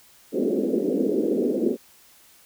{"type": "band-pass noise", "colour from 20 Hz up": "white", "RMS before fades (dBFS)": -23, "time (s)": [0.32, 1.77], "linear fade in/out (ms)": 50, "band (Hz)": [210, 480], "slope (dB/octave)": 48, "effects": ["white hiss -54 dBFS RMS until 2.45 s"]}